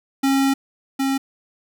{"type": "tone pair in turn", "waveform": "square", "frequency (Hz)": [271.9, 270.5], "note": ["C#4", "C#4"], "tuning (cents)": [-33, -42], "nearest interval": "unison", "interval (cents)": 9, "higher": "first", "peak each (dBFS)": [-16, -19], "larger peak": "first", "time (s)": [[0.23, 0.54], [0.99, 1.18]], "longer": "first", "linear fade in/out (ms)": 10, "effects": []}